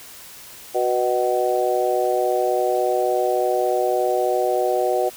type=harmonic tone with a mistuned harmonic; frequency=123.47 Hz; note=B2; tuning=in tune; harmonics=3 / 4 / 5 / 6; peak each=-23 / -23 / -23 / -23 dBFS; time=0.74-5.1 s; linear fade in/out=20 ms; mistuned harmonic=6; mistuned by=+25 cents; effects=white hiss -41 dBFS RMS until 5.16 s